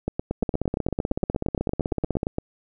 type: two click trains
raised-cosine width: 2 ms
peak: -11 / -11 dBFS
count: 30 / 21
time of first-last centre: 0.43-2.231 / 0.08-2.384 s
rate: 16.1 / 8.68 Hz
effects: none